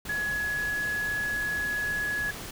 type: tone in noise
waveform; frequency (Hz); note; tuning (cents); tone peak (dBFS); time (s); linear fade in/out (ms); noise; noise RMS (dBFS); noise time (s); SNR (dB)
sine; 1686; G#6; +26; -27; 0.09-2.31; 5; pink; -39; 0.05-2.51; +9
effects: none